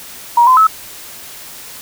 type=tone with pitch steps; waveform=sine; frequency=949 / 1025 / 1297 Hz; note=A#5 / C6 / E6; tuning=+31 / -36 / -28 cents; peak=-5 dBFS; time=0.37-0.67 s; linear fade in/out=5 ms; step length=100 ms; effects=white hiss -33 dBFS RMS until 1.81 s

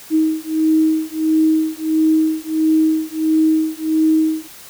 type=beating tone pair; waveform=sine; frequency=315 / 316.5 Hz; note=D#4 / D#4; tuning=+21 / +30 cents; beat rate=1.5 Hz; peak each=-16 dBFS; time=0.1-4.48 s; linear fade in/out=50 ms; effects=white hiss -39 dBFS RMS until 4.69 s

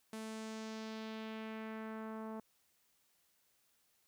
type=tone with low-pass filter sweep; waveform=sawtooth; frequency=220 Hz; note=A3; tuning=in tune; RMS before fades=-45 dBFS; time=0.13-2.4 s; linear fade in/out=2 ms; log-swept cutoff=11000 to 970 Hz; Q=1.5; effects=white hiss -75 dBFS RMS until 4.07 s

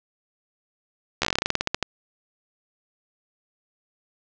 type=slowing click train; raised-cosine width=0.2 ms; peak=-4 dBFS; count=17; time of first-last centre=1.22-1.827 s; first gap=13 ms; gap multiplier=1.13; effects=low-pass 7000 Hz 12 dB/octave

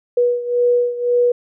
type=beating tone pair; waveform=sine; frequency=485.3 / 487.2 Hz; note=B4 / B4; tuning=-30 / -24 cents; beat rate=1.9 Hz; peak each=-15 / -19 dBFS; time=0.17-1.32 s; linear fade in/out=5 ms; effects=none

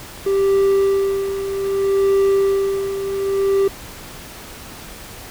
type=tone with tremolo; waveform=triangle; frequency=392.2 Hz; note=G4; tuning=1 cent sharp; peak=-10 dBFS; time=0.26-3.68 s; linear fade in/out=5 ms; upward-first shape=sine; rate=0.64 Hz; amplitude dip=65%; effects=pink hiss -36 dBFS RMS until 5.3 s

